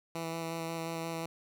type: tone with vibrato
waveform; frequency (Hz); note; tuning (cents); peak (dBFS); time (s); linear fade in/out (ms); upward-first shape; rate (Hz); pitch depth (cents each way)
10% pulse; 164.81; E3; 0; -27; 0.15-1.26; 2; square; 5.6; 10
effects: none